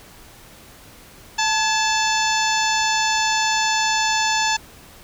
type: harmonic tone with a mistuned harmonic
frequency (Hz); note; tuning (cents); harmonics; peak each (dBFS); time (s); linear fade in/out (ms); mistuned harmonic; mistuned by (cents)
880; A5; 0; 1 / 2 / 3 / 4 / 5 / 6 / 7 / 8; -21 / -24 / -26 / -27 / -28 / -29 / -29 / -30; 1.38-4.57; 10; 2; -61
effects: pink hiss -45 dBFS RMS until 5.03 s